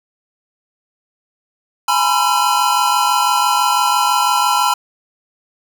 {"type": "tone cluster", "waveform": "square", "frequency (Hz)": [836, 970, 1016, 1354], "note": ["G#5", "B5", "B5", "E6"], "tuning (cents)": [11, -31, 49, 46], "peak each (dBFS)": -19, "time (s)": [1.88, 4.74], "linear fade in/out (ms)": 5, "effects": []}